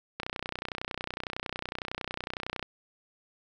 click train, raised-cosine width 0.3 ms, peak -17 dBFS, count 76, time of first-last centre 0.2-2.627 s, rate 30.9 Hz, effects none

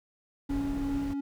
brown noise, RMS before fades -37 dBFS, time 0.49-1.14 s, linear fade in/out 10 ms
triangle tone with tremolo, 279.6 Hz, C#4, 15 cents sharp, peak -26 dBFS, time 0.49-1.21 s, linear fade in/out 10 ms, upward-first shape sine, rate 2.8 Hz, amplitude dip 25%
effects none

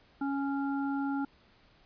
harmonic tone, 277.5 Hz, C#4, 2 cents sharp, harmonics 1 / 3 / 5, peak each -30 / -38 / -41 dBFS, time 0.21-1.25 s, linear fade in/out 5 ms, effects pink hiss -63 dBFS RMS until 1.85 s + resampled to 11025 Hz

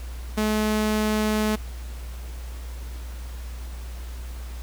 sawtooth tone, 214.4 Hz, A3, 45 cents flat, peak -17 dBFS, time 0.37-1.56 s, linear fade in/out 10 ms, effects added 60 Hz sine -32 dBFS peak until 4.62 s + pink hiss -46 dBFS RMS until 4.62 s

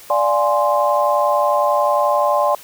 sine chord, D half-diminished seventh, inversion none, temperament equal, 587.3 / 698.5 / 830.6 / 1046.5 Hz, D5 / F5 / Ab5 / C6, 0 / 0 / 0 / 0 cents, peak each -17 / -22 / -20 / -18 dBFS, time 0.1-2.55 s, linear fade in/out 2 ms, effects white hiss -41 dBFS RMS until 2.63 s

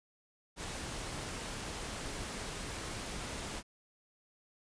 pink noise, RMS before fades -41 dBFS, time 0.56-3.63 s, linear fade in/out 50 ms, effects resampled to 22050 Hz

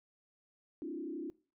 sine tone with frequency modulation, 311.1 Hz, D#4, in tune, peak -38 dBFS, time 0.82-1.3 s, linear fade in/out 0 ms, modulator 31.8 Hz, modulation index 1.5, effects noise-tail reverb RT60 0.4 s tail -22 dB re dry

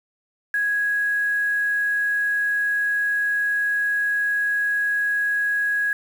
sine tone with quantisation, 1661.2 Hz, G#6, in tune, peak -19 dBFS, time 0.54-5.93 s, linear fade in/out 2 ms, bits 7, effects none

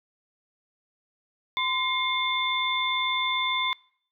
sine tone cluster, 1029 / 2139 / 3538 Hz, C6 / C7 / A7, -29 / +38 / +9 cents, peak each -28 dBFS, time 1.57-3.73 s, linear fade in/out 0 ms, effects noise-tail reverb RT60 0.6 s tail -24 dB re dry

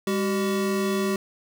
square tone pair together, 202 / 381.3 Hz, G#3 / G4, -48 / -48 cents, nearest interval major seventh, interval 1100 cents, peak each -26 dBFS, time 0.07-1.16 s, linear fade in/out 2 ms, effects none

